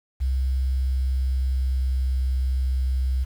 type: tone with pitch glide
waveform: sine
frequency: 65.41 to 64.73 Hz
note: C2 to C2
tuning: 0 to -18 cents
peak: -20 dBFS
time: 0.2-3.25 s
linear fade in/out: 20 ms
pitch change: -18 cents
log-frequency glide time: 0.62-2.23 s
effects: 8-bit